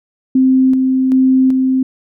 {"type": "tone with tremolo", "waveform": "sine", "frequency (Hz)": 261, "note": "C4", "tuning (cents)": -4, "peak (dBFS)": -7, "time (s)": [0.35, 1.83], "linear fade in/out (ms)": 5, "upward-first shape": "square", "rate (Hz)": 1.3, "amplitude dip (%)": 30, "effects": []}